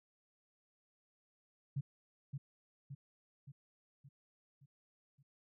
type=tone with echo; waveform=sine; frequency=138.59 Hz; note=C#3; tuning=in tune; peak=-34 dBFS; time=1.76-1.81 s; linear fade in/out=10 ms; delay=570 ms; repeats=6; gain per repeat=-5 dB; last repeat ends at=5.23 s; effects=none